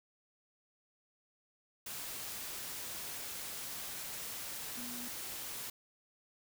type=tone in noise; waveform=sine; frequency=243 Hz; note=B3; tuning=28 cents flat; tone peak=-46 dBFS; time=4.77-5.08 s; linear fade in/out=5 ms; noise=white; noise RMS=-43 dBFS; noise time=1.86-5.7 s; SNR=-6 dB; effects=none